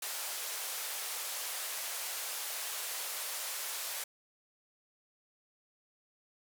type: band-pass noise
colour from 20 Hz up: white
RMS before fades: -39 dBFS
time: 0.02-4.04 s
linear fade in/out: 5 ms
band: 490 to 15000 Hz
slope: 24 dB/octave
effects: none